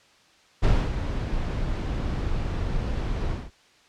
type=noise with ADSR envelope; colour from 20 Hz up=brown; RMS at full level=-18 dBFS; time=0.62-3.51 s; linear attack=20 ms; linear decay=270 ms; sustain=-9 dB; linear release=200 ms; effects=white hiss -57 dBFS RMS until 3.88 s + low-pass 5000 Hz 12 dB/octave